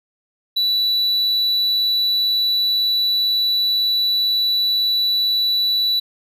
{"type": "tone", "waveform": "triangle", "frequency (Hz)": 3951, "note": "B7", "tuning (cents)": 0, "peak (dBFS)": -14, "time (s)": [0.56, 6], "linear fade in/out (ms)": 10, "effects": []}